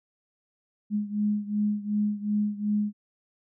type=beating tone pair; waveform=sine; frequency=207.7 / 210.4 Hz; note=G#3 / G#3; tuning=0 / +23 cents; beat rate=2.7 Hz; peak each=-26 / -29 dBFS; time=0.9-2.93 s; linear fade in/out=50 ms; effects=none